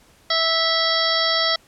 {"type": "harmonic tone with a mistuned harmonic", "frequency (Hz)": 656, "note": "E5", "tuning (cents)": -9, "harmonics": [1, 2, 3, 5, 6, 7, 8], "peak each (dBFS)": [-25, -25, -25, -25, -25, -25, -25], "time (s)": [0.3, 1.56], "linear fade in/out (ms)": 5, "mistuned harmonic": 8, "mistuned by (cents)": 29, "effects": ["pink hiss -54 dBFS RMS until 1.67 s", "low-pass 12000 Hz 12 dB/octave"]}